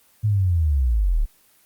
sine linear sweep, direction down, 109.5 to 32.43 Hz, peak -16 dBFS, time 0.23-1.26 s, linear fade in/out 20 ms, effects white hiss -57 dBFS RMS until 1.65 s + Opus 24 kbps

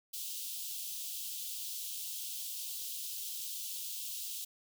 white high-pass noise, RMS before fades -41 dBFS, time 0.13-4.45 s, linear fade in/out 10 ms, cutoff 2900 Hz, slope 48 dB/octave, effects none

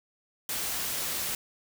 white noise, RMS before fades -32 dBFS, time 0.49-1.35 s, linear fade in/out 2 ms, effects none

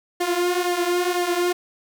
sawtooth tone with flanger, 354 Hz, F4, 23 cents sharp, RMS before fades -22 dBFS, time 0.2-1.53 s, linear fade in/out 10 ms, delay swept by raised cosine 2 to 7.4 ms, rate 2 Hz, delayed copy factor -0.65, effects none

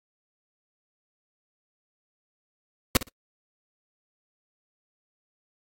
pink noise with echo, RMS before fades -18 dBFS, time 2.95-2.97 s, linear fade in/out 2 ms, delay 59 ms, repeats 2, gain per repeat -15 dB, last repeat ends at 3.088 s, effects noise-tail reverb RT60 0.1 s tail -26 dB re dry + AAC 64 kbps

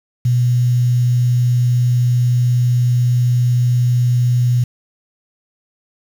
sine tone with quantisation, 122.8 Hz, B2, 9 cents flat, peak -11 dBFS, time 0.25-4.64 s, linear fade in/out 5 ms, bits 6, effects none

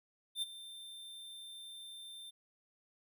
square tone with ADSR envelope, 3582 Hz, A7, 30 cents sharp, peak -33 dBFS, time 0.35-2.31 s, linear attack 71 ms, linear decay 24 ms, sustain -15 dB, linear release 18 ms, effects none

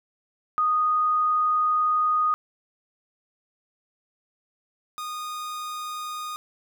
sine / 45% pulse tone pair in turn, 1239 / 1231.9 Hz, D#6 / D#6, -8 / -18 cents, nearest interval unison, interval 10 cents, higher first, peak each -19 / -31 dBFS, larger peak first, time 0.58-2.34 / 4.98-6.36 s, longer first, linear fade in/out 0 ms, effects none

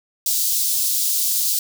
white high-pass noise, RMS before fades -20 dBFS, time 0.26-1.59 s, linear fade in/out 2 ms, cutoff 4100 Hz, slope 24 dB/octave, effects none

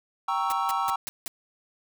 triangle chord, G diminished seventh, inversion none, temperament equal, 784 / 932.3 / 1108.7 / 1318.5 Hz, G5 / Bb5 / Db6 / Fb6, 0 / 0 / 0 / 0 cents, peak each -28 dBFS, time 0.28-0.96 s, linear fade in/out 5 ms
white noise bursts, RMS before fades -34 dBFS, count 5, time 0.5-1.28 s, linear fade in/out 0 ms, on 20 ms, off 170 ms
effects none

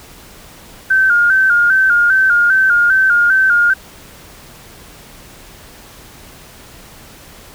sine tone with vibrato, 1480 Hz, F#6, in tune, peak -8 dBFS, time 0.9-3.74 s, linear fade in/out 10 ms, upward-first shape square, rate 2.5 Hz, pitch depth 73 cents each way, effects pink hiss -39 dBFS RMS until 7.54 s

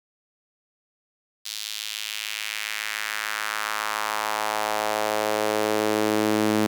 sawtooth tone with high-pass filter sweep, 107 Hz, A2, 48 cents flat, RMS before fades -26 dBFS, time 1.45-6.67 s, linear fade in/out 10 ms, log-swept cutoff 4100 to 260 Hz, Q 1.8, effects none

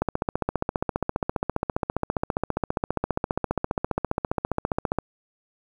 click train, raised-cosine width 1 ms, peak -9 dBFS, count 75, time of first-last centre 0.02-4.986 s, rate 14.9 Hz, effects 8-bit

